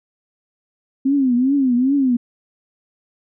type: tone with vibrato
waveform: sine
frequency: 261.6 Hz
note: C4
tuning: in tune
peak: -13 dBFS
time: 1.05-2.17 s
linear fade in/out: 10 ms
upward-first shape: triangle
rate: 2.5 Hz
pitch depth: 170 cents each way
effects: none